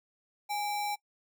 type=tone with sample-and-hold; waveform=sine; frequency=828 Hz; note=G#5; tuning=5 cents flat; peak=-30 dBFS; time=0.49-0.96 s; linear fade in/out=20 ms; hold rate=3150 Hz; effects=noise-tail reverb RT60 0.1 s tail -21 dB re dry